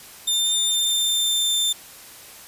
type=tone with pitch glide; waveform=sawtooth; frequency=3602 to 3573 Hz; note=A7 to A7; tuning=+40 to +26 cents; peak=-16 dBFS; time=0.27-1.73 s; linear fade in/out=10 ms; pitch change=-14 cents; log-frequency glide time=0.55-1.56 s; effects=white hiss -43 dBFS RMS until 2.47 s + resampled to 32000 Hz